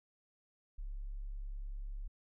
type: tone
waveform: sine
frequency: 34.65 Hz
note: C#1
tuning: in tune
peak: -39 dBFS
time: 0.78-2.08 s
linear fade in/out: 10 ms
effects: none